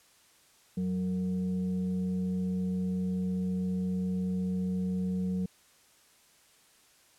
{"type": "tone with frequency modulation", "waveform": "sine", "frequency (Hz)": 184.2, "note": "F#3", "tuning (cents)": -7, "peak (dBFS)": -28, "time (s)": [0.77, 5.46], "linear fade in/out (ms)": 5, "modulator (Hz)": 273, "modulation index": 0.37, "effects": ["white hiss -62 dBFS RMS until 7.18 s", "low-pass 11000 Hz 12 dB/octave"]}